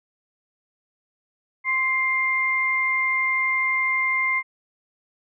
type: tone pair together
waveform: sine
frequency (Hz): 1046.5 / 2104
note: C6 / C7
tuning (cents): 0 / +9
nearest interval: octave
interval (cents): 1209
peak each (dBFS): -27 / -20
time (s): 1.64-4.43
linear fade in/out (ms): 50
effects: none